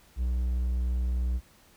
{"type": "tone", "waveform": "triangle", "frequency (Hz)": 61.6, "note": "B1", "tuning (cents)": -4, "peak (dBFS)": -23, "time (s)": [0.16, 1.41], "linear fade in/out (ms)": 50, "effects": ["pink hiss -59 dBFS RMS until 1.76 s"]}